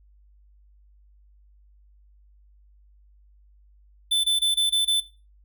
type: tone bursts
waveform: square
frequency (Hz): 3520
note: A7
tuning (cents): 0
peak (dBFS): -19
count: 6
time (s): 4.11-5.005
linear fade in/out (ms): 10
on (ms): 130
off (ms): 23
effects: noise-tail reverb RT60 0.3 s tail -17 dB re dry + added 50 Hz sine -53 dBFS peak until 5.44 s